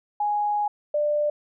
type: tone pair in turn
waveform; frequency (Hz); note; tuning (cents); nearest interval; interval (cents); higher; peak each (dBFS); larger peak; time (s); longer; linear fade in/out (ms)
sine; 830.6 / 593.6; G#5 / D5; 0 / +18; tritone; 582; first; -21 / -20; second; 0.2-0.68 / 0.94-1.3; first; 5
effects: none